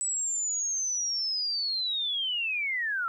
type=linear sweep; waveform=sine; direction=down; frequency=7960 to 1318.5 Hz; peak=-27 dBFS; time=0.01-3.08 s; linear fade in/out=0 ms; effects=11-bit